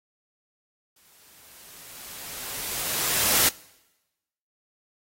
white noise with exponential growth, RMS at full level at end -19 dBFS, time 0.96-3.49 s, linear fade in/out 5 ms, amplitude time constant 550 ms, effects noise-tail reverb RT60 1.0 s tail -23 dB re dry + AAC 48 kbps

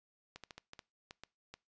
clicks, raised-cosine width 0.2 ms, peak -30 dBFS, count 9, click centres 0.36 / 0.437 / 0.508 / 0.58 / 0.734 / 0.792 / 1.109 / 1.236 / 1.54 s, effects noise-tail reverb RT60 0.3 s tail -24 dB re dry + resampled to 16000 Hz

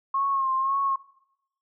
sine tone with vibrato, 1079 Hz, C#6, 47 cents flat, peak -22 dBFS, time 0.14-0.96 s, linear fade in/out 5 ms, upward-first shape sine, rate 1.9 Hz, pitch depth 43 cents each way, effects noise-tail reverb RT60 0.8 s tail -21 dB re dry

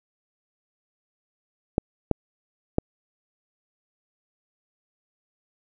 clicks, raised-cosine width 2 ms, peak -6 dBFS, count 3, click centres 1.781 / 2.113 / 2.784 s, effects none

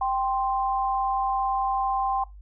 sine tone pair together, 784.4 / 1047 Hz, G5 / C6, +1 / +1 cents, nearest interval perfect fourth, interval 500 cents, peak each -24 / -27 dBFS, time 0.01-2.24 s, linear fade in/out 5 ms, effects noise-tail reverb RT60 0.2 s tail -20 dB re dry + added 50 Hz sine -42 dBFS peak until 2.41 s

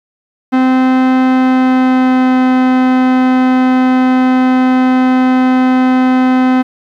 45% pulse tone with pitch glide, 258.4 to 256.3 Hz, C4 to C4, -21 to -36 cents, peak -7 dBFS, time 0.52-6.63 s, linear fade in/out 20 ms, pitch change -15 cents, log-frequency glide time 1.2-2.39 s, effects low-pass 2000 Hz 12 dB/octave + 8-bit

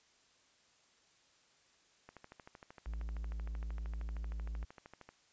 click train, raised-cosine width 0.5 ms, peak -36 dBFS, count 40, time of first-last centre 2.09-5.09 s, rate 13 Hz
triangle tone, 55 Hz, A1, in tune, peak -36 dBFS, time 2.86-4.65 s, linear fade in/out 10 ms
effects white hiss -69 dBFS RMS until 5.32 s + resampled to 16000 Hz

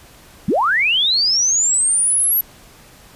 sine linear sweep, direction up, 138.3 to 11840 Hz, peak -13 dBFS, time 0.48-2.41 s, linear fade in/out 5 ms, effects pink hiss -45 dBFS RMS until 3.15 s + resampled to 32000 Hz

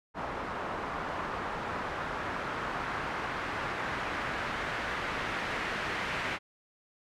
white noise with low-pass filter sweep, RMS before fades -35 dBFS, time 0.14-6.39 s, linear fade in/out 50 ms, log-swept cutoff 1100 to 2000 Hz, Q 1.3, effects none

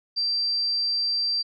sine tone, 4700 Hz, D8, 1 cent sharp, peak -22 dBFS, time 0.16-1.43 s, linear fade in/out 20 ms, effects none

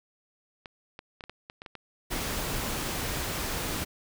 clicks, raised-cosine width 0.3 ms, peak -25 dBFS, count 10, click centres 0.658 / 0.991 / 1.208 / 1.239 / 1.296 / 1.499 / 1.619 / 1.662 / 1.753 / 2.136 s
pink noise, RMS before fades -32 dBFS, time 2.1-3.85 s, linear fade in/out 20 ms
effects none

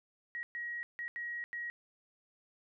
sine tone bursts at uneven times, 1900 Hz, A#6, 33 cents sharp, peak -37 dBFS, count 5, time 0.35-0.43 / 0.55-0.83 / 0.99-1.08 / 1.16-1.44 / 1.53-1.7 s, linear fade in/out 0 ms, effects none

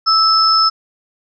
sine tone pair together, 1310 / 5236 Hz, E6 / E8, -11 / -13 cents, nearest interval 2 octaves, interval 2398 cents, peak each -12 dBFS, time 0.06-0.7 s, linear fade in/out 20 ms, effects none

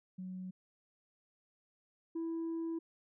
sine tone pair in turn, 185 / 329.6 Hz, F#3 / E4, 0 / 0 cents, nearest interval minor seventh, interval 1000 cents, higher second, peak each -40 / -33 dBFS, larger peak second, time 0.18-0.51 / 2.15-2.79 s, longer second, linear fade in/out 10 ms, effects tanh soft clip ceiling -34 dBFS

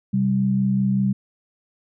sine tone pair together, 130.7 / 196 Hz, C3 / G3, -1 / 0 cents, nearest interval perfect fifth, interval 701 cents, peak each -23 / -18 dBFS, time 0.13-1.13 s, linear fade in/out 10 ms, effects none

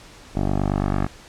10% pulse tone with low-pass filter sweep, 49 Hz, G1, in tune, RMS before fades -22 dBFS, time 0.35-1.07 s, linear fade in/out 10 ms, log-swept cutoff 630 to 1500 Hz, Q 1.2, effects pink hiss -45 dBFS RMS until 1.28 s + low-pass 8000 Hz 12 dB/octave

